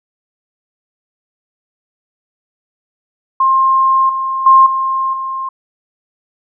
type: tone with level steps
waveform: sine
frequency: 1061 Hz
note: C6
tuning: 24 cents sharp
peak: -8 / -15 / -3 / -13 / -18 dBFS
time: 3.4-5.49 s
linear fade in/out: 5 ms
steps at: 4.09 / 4.46 / 4.66 / 5.13 s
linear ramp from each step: 5 ms
effects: none